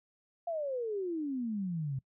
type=exponential sweep; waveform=sine; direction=down; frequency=698 to 128.9 Hz; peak=-32 dBFS; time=0.47-1.99 s; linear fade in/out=5 ms; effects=noise-tail reverb RT60 0.1 s tail -23 dB re dry